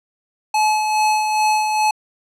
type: tone with tremolo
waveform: square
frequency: 857 Hz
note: A5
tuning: 46 cents flat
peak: -14 dBFS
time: 0.54-1.91 s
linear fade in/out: 5 ms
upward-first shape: sine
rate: 2.4 Hz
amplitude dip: 40%
effects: low-pass 10000 Hz 12 dB/octave